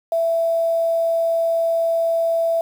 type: tone with quantisation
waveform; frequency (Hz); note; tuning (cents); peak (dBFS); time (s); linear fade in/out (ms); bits
sine; 664; E5; +12; -16; 0.12-2.61; 2; 7
effects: none